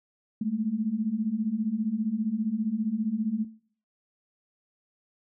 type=beating tone pair; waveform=sine; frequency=207.7 / 222.7 Hz; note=G#3 / A3; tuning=0 / +21 cents; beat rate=15 Hz; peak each=-30 / -28 dBFS; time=0.41-3.45 s; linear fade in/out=5 ms; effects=noise-tail reverb RT60 0.5 s tail -17 dB re dry